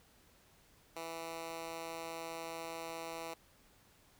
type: tone with high-pass filter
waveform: 10% pulse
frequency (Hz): 164.81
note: E3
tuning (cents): 0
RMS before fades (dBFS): -44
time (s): 0.96-3.34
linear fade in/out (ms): 5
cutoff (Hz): 420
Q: 0.7
effects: pink hiss -66 dBFS RMS until 4.19 s